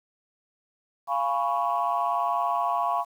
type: chord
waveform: sine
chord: C# dominant seventh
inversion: first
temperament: equal with one note detuned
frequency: 695.6 / 830.6 / 987.8 / 1108.7 Hz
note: E#5 / G#5 / B5 / C#6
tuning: -7 / 0 / 0 / 0 cents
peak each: -27 / -30 / -28 / -27 dBFS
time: 1.07-3.05 s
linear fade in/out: 50 ms
effects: tanh soft clip ceiling -15 dBFS + 9-bit